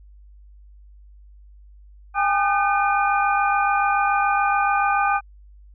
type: tone cluster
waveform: sine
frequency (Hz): 803 / 850 / 1216 / 1524 / 2421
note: G5 / G#5 / D#6 / G6 / D#7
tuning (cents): +41 / +40 / -40 / -49 / -48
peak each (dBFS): -20 / -29 / -22 / -25 / -29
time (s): 2.14-5.21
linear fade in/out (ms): 50
effects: added 50 Hz sine -44 dBFS peak until 5.74 s